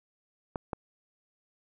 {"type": "clicks", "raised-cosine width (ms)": 1, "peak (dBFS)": -18, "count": 2, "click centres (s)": [0.558, 0.732], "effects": []}